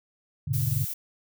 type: chord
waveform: sine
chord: G diminished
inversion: none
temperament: just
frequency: 98 / 117.6 / 141.12 Hz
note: G2 / Bb2 / Db3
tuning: 0 / +16 / +31 cents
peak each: -31 / -28 / -27 dBFS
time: 0.47-0.85 s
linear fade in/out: 10 ms
type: noise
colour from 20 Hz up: violet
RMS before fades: -33 dBFS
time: 0.53-0.94 s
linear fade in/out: 10 ms
effects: none